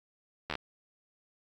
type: slowing click train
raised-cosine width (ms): 0.3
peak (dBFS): -17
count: 5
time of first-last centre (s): 0.5-0.553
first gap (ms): 12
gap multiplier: 1.07
effects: AAC 48 kbps